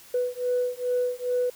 sine beating tone pair, 493.9 / 496.3 Hz, B4 / B4, 0 / +8 cents, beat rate 2.4 Hz, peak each -26 dBFS, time 0.14-1.5 s, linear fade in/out 5 ms, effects tanh soft clip ceiling -17 dBFS + white hiss -50 dBFS RMS until 1.55 s

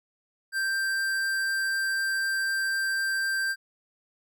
sine tone with tanh clipping, 1574 Hz, G6, 7 cents sharp, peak -27 dBFS, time 0.52-3.56 s, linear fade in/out 50 ms, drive 17 dB, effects none

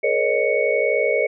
sine tone cluster, 428.7 / 478.9 / 551 / 613 / 2224 Hz, A4 / A#4 / C#5 / D#5 / C#7, -45 / +47 / -11 / -26 / +5 cents, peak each -23 dBFS, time 0.03-1.27 s, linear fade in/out 10 ms, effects none

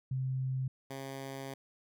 sine / 10% pulse tone pair in turn, 130.81 / 135.42 Hz, C3 / C#3, 0 / -40 cents, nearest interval minor second, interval 60 cents, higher second, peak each -31 / -32 dBFS, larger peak first, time 0.11-0.68 / 0.9-1.54 s, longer second, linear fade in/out 5 ms, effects none

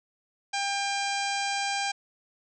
harmonic tone, 798 Hz, G5, 31 cents sharp, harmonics 1 / 2 / 3 / 4 / 5 / 6 / 7 / 8 / 9 / 10, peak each -30 / -35 / -34 / -38 / -40 / -38 / -40 / -41 / -45 / -43 dBFS, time 0.53-1.92 s, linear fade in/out 10 ms, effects none

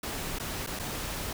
pink noise with dropouts, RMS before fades -35 dBFS, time 0.03-1.33 s, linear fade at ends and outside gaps 5 ms, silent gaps 0.387-0.397 / 0.665-0.671 / 0.791-0.795 s, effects none

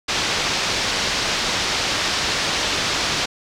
white low-pass noise, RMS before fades -22 dBFS, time 0.08-3.26 s, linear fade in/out 10 ms, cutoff 5500 Hz, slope 24 dB/octave, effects none

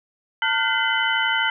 sine tone cluster, 898 / 1417 / 1529 / 2040 / 3022 Hz, A5 / F6 / G6 / C7 / F#7, +35 / +25 / -44 / -44 / +36 cents, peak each -25 dBFS, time 0.42-1.5 s, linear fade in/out 2 ms, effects none

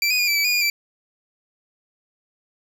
25% pulse tone with pitch steps, 2341 / 2485 / 2432 / 2324 / 2300 / 2447 / 2429 / 2333 Hz, D7 / D#7 / D#7 / D7 / D7 / D#7 / D#7 / D7, -6 / -3 / -40 / -19 / -37 / -29 / -42 / -12 cents, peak -14 dBFS, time 0.02-0.7 s, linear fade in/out 2 ms, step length 85 ms, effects none

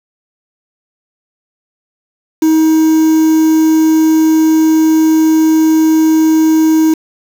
triangle tone with quantisation, 317.1 Hz, D#4, 33 cents sharp, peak -4 dBFS, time 2.42-6.94 s, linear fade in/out 5 ms, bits 4, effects none

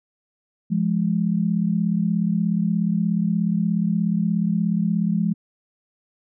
sine tone pair together, 172.6 / 209.4 Hz, F3 / G#3, -20 / +15 cents, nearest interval minor third, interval 335 cents, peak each -21 dBFS, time 0.7-5.34 s, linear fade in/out 20 ms, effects none

